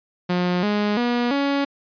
sawtooth tone with pitch steps, 178.7 / 207.7 / 241.3 / 280.4 Hz, F3 / G#3 / B3 / C#4, +40 / 0 / -40 / +20 cents, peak -15 dBFS, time 0.29-1.65 s, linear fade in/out 10 ms, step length 340 ms, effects resampled to 11025 Hz

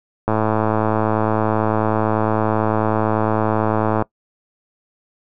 click train, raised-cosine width 1 ms, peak -4 dBFS, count 409, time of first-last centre 0.28-4.023 s, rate 109 Hz, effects noise-tail reverb RT60 0.1 s tail -22 dB re dry

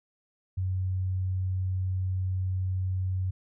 sine tone, 93.2 Hz, F#2, 13 cents sharp, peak -26 dBFS, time 0.57-3.31 s, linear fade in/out 10 ms, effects none

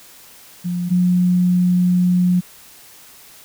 sine tone pair in turn, 176.6 / 179.48 Hz, F3 / F3, +20 / +48 cents, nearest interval unison, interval 28 cents, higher second, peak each -19 / -12 dBFS, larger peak second, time 0.64-0.9 / 0.9-2.41 s, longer second, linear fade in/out 20 ms, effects white hiss -44 dBFS RMS until 3.44 s

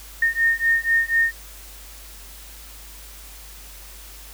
sine beating tone pair, 1832 / 1836.1 Hz, A#6 / A#6, -31 / -27 cents, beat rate 4.1 Hz, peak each -20 dBFS, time 0.22-1.32 s, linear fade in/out 5 ms, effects added 50 Hz sine -42 dBFS peak until 4.33 s + white hiss -43 dBFS RMS until 4.33 s

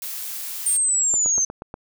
blue noise, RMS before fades -31 dBFS, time 0.02-0.77 s, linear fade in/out 2 ms
sine linear sweep, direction down, 8860 to 6170 Hz, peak -17 dBFS, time 0.66-1.45 s, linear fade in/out 5 ms
click train, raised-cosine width 1 ms, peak -19 dBFS, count 6, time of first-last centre 1.14-1.741 s, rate 8.32 Hz
effects none

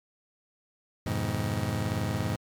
30% pulse chord, F half-diminished seventh, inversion none, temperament just, 87.31 / 104.77 / 125.72 / 157.15 Hz, F2 / Ab2 / Cb3 / Eb3, 0 / +16 / +31 / +18 cents, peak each -33 / -28 / -31 / -33 dBFS, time 1.06-2.36 s, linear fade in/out 5 ms, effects MP3 96 kbps

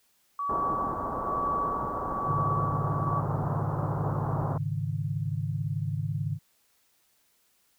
sine tone with tremolo, 1138 Hz, C#6, 45 cents sharp, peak -26 dBFS, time 0.39-3.2 s, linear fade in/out 2 ms, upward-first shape sine, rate 1.1 Hz, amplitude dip 60%
white low-pass noise, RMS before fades -34 dBFS, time 0.49-4.58 s, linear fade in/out 5 ms, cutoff 1200 Hz, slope 48 dB/octave
sine chord, Ab suspended fourth, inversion none, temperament equal with one note detuned, 103.83 / 137.4 / 155.56 Hz, Ab2 / Db3 / Eb3, 0 / -15 / 0 cents, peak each -32 dBFS, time 2.25-6.39 s, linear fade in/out 50 ms
effects white hiss -68 dBFS RMS until 7.78 s

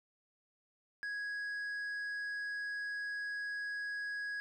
triangle tone with tanh clipping, 1661.2 Hz, G#6, in tune, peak -38 dBFS, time 1.03-4.4 s, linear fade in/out 0 ms, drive 9 dB, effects none

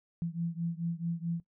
sine beating tone pair, 166.8 / 171.4 Hz, E3 / F3, +21 / -32 cents, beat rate 4.6 Hz, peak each -34 / -35 dBFS, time 0.22-1.4 s, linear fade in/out 0 ms, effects noise-tail reverb RT60 0.1 s tail -17 dB re dry

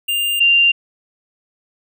square / sine tone pair in turn, 2800 / 2784 Hz, F7 / F7, +4 / -6 cents, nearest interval unison, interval 10 cents, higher first, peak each -17 / -9 dBFS, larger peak second, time 0.08-0.4 / 0.4-0.72 s, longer neither, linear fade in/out 10 ms, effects none

